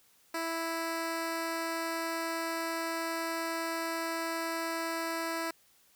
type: tone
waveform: 10% pulse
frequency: 329.6 Hz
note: E4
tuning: in tune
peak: -24 dBFS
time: 0.34-5.51 s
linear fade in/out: 5 ms
effects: white hiss -65 dBFS RMS until 5.95 s